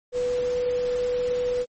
sine tone in noise, 493.6 Hz, B4, 1 cent flat, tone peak -22 dBFS, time 0.12-1.66 s, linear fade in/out 50 ms, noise pink, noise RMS -40 dBFS, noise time 0.12-1.66 s, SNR +15 dB, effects MP3 32 kbps

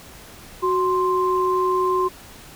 sine tone pair together, 370 / 1046.5 Hz, F#4 / C6, 0 / 0 cents, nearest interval octave + tritone, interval 1800 cents, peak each -20 dBFS, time 0.62-2.09 s, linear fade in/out 20 ms, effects pink hiss -43 dBFS RMS until 2.55 s

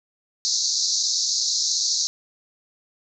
white band-pass noise, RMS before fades -23 dBFS, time 0.45-2.07 s, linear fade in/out 0 ms, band 4000 to 6700 Hz, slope 96 dB/octave, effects none

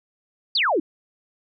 sine exponential sweep, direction down, 4978 to 277.8 Hz, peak -17 dBFS, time 0.55-0.8 s, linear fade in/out 5 ms, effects MP3 96 kbps

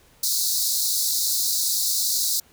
pink high-pass noise, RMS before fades -23 dBFS, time 0.23-2.4 s, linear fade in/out 5 ms, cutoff 3900 Hz, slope 96 dB/octave, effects pink hiss -56 dBFS RMS until 2.52 s

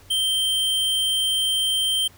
square tone, 3136 Hz, G7, in tune, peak -20 dBFS, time 0.1-2.08 s, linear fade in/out 10 ms, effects added 92 Hz sine -51 dBFS peak until 2.17 s + pink hiss -52 dBFS RMS until 2.17 s

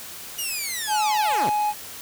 10% pulse linear sweep, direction down, 2929 to 92.5 Hz, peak -18 dBFS, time 0.38-1.5 s, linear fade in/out 10 ms
triangle tone with pitch glide, 850 to 838.8 Hz, G#5 to G#5, +40 to +17 cents, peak -18 dBFS, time 0.87-1.74 s, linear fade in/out 50 ms, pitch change -23 cents, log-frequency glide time 1.24-1.47 s
effects white hiss -38 dBFS RMS until 2.01 s

